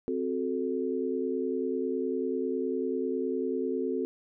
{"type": "chord", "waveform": "sine", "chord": "F# diminished", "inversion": "second", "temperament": "equal", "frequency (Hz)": [261.6, 370, 440], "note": ["C4", "F#4", "A4"], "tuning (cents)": [0, 0, 0], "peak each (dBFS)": -32, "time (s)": [0.08, 4.05], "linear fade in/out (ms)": 0, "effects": []}